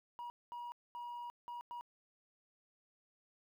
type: tone bursts at uneven times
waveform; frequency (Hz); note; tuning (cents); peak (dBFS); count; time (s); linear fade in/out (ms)
sine; 959; A#5; +49; -40; 5; 0.19-0.3 / 0.52-0.72 / 0.95-1.3 / 1.48-1.61 / 1.71-1.81; 0
effects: tanh soft clip ceiling -42 dBFS + 12-bit